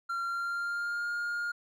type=tone with pitch glide; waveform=triangle; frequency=1376 to 1417.1 Hz; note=F6 to F6; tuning=-26 to +25 cents; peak=-29 dBFS; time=0.09-1.52 s; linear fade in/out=10 ms; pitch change=+51 cents; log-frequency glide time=0.23-1.09 s; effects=none